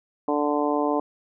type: harmonic tone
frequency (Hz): 147.1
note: D3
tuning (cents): +3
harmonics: 2 / 3 / 4 / 5 / 6 / 7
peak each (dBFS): -25 / -27 / -28 / -29 / -30 / -30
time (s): 0.28-1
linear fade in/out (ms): 2
effects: none